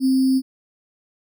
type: tone with sample-and-hold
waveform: sine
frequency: 262.9 Hz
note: C4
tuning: 8 cents sharp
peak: -14 dBFS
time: 0-0.42 s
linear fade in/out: 50 ms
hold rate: 4900 Hz
effects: none